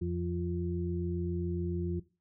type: harmonic tone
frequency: 87.2 Hz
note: F2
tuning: 2 cents flat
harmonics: 1 / 2 / 4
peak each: -34 / -35 / -36 dBFS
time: 0.01-2 s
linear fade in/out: 10 ms
effects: noise-tail reverb RT60 0.3 s tail -18 dB re dry

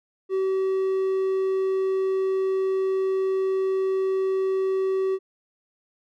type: tone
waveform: triangle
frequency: 381.7 Hz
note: G4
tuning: 46 cents flat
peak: -19 dBFS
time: 0.29-5.19 s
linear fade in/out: 50 ms
effects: none

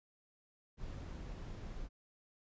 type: noise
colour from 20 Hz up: brown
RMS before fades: -45 dBFS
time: 0.77-1.89 s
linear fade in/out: 50 ms
effects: resampled to 16000 Hz

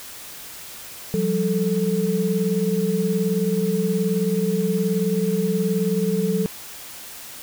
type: tone cluster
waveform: sine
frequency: 175.3 / 194.1 / 438.9 Hz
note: F3 / G3 / A4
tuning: +7 / -17 / -4 cents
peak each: -23 dBFS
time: 1.14-6.46 s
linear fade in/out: 0 ms
effects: white hiss -38 dBFS RMS until 7.42 s

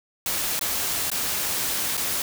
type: noise with dropouts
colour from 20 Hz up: white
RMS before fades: -26 dBFS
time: 0.26-2.22 s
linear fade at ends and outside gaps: 1 ms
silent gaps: 0.593-0.611 / 1.101-1.116 / 1.97-1.976 s
effects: none

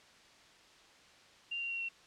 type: tone with pitch steps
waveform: sine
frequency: 2783 / 2764 / 2745 / 2726 Hz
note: F7 / F7 / F7 / F7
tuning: -7 / -19 / -31 / -43 cents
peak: -35 dBFS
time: 1.51-1.89 s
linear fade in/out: 10 ms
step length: 95 ms
effects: white hiss -60 dBFS RMS until 2.06 s + low-pass 5000 Hz 12 dB/octave

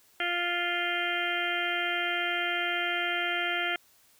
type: harmonic tone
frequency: 349.2 Hz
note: F4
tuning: in tune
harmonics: 1 / 2 / 4 / 5 / 6 / 7 / 8 / 9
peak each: -38 / -35 / -33 / -36 / -33 / -38 / -39 / -36 dBFS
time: 0.2-3.76 s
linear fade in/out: 2 ms
effects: white hiss -62 dBFS RMS until 4.19 s

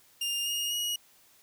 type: tone with pitch steps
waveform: sawtooth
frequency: 2808 / 2852 / 2897 Hz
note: F7 / F7 / F#7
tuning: +9 / +36 / -37 cents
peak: -26 dBFS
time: 0.21-0.96 s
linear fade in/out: 5 ms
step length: 250 ms
effects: white hiss -61 dBFS RMS until 1.42 s

